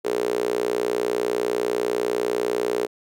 sawtooth tone with high-pass filter, 60 Hz, B1, 49 cents flat, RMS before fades -24 dBFS, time 0.04-2.87 s, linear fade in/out 20 ms, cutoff 420 Hz, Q 6.3, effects none

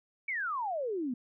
sine exponential sweep, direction down, 2314 to 233.1 Hz, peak -31 dBFS, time 0.28-1.14 s, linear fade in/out 5 ms, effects none

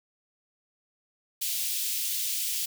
white high-pass noise, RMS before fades -30 dBFS, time 1.41-2.66 s, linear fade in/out 10 ms, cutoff 2700 Hz, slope 24 dB/octave, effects none

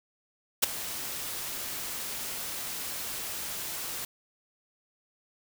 white noise with ADSR envelope, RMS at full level -20 dBFS, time 0.62-4.05 s, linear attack 16 ms, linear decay 12 ms, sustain -16 dB, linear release 3 ms, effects none

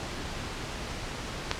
click, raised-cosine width 0.2 ms, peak -8 dBFS, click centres 1.514 s, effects pink hiss -36 dBFS RMS until 1.59 s + low-pass 6000 Hz 12 dB/octave

